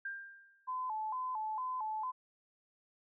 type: tone with exponential decay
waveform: sine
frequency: 1593 Hz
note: G6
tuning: 27 cents sharp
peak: -36 dBFS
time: 0.05-0.74 s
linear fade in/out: 5 ms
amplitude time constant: 150 ms
type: tone with vibrato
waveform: sine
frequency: 940 Hz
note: A#5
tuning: 14 cents sharp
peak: -35 dBFS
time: 0.67-2.12 s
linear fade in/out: 20 ms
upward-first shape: square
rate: 2.2 Hz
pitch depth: 140 cents each way
effects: none